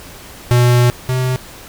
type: tone pair in turn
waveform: square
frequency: 122.1 / 128.13 Hz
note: B2 / C3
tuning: -19 / -36 cents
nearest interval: minor second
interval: 83 cents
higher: second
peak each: -9 / -15 dBFS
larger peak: first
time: 0.51-0.9 / 1.09-1.36 s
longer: first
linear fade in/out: 0 ms
effects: pink hiss -36 dBFS RMS until 1.68 s